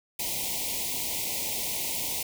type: band-stop noise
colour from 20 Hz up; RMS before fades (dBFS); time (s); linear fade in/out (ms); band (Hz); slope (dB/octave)
white; -31; 0.19-2.23; 5; 1000 to 2000; 96
effects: none